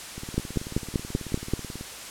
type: two click trains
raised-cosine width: 3 ms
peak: -23 / -10 dBFS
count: 31 / 7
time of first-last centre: 0.18-1.81 / 0.38-1.536 s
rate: 18.4 / 5.19 Hz
effects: white hiss -39 dBFS RMS until 2.1 s + low-pass 10000 Hz 12 dB/octave